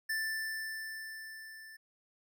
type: tone with level ramp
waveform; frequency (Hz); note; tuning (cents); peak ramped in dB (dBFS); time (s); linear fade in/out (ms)
square; 1767; A6; +7; -32 to -50; 0.09-1.77; 10
effects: none